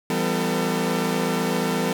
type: tone cluster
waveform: sawtooth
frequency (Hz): 168.7 / 196.9 / 251.5 / 450.8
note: E3 / G3 / B3 / A4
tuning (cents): +40 / +8 / +32 / +42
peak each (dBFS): -23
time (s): 0.1-1.93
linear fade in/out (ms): 2
effects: none